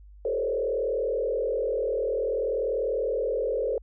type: tone with frequency modulation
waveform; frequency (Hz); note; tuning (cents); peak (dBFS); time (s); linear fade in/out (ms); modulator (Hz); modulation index
sine; 485.4; B4; -30; -24; 0.25-3.78; 2; 40.5; 1.8
effects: added 50 Hz sine -46 dBFS peak until 3.82 s